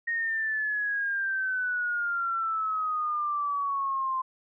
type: exponential sweep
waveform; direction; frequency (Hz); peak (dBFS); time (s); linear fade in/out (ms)
sine; down; 1867 to 1039; -26; 0.07-4.22; 10
effects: none